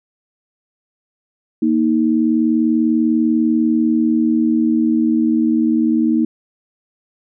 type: tone pair together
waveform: sine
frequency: 234 / 314.2 Hz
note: A#3 / D#4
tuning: +7 / +17 cents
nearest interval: perfect fourth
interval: 510 cents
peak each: -15 dBFS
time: 1.62-6.25 s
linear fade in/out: 5 ms
effects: none